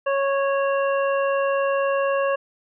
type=harmonic tone; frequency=552 Hz; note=C#5; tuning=7 cents flat; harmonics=1 / 2 / 3 / 5; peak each=-20 / -26 / -30 / -34 dBFS; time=0.06-2.36 s; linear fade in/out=10 ms; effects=none